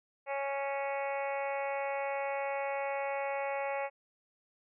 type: harmonic tone with a mistuned harmonic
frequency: 277.2 Hz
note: C#4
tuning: in tune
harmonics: 2 / 3 / 4 / 5 / 6 / 7 / 8 / 9 / 10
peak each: -35 / -37 / -45 / -48 / -52 / -45 / -43 / -48 / -53 dBFS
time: 0.26-3.9 s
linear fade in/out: 50 ms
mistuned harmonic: 10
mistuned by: -27 cents
effects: none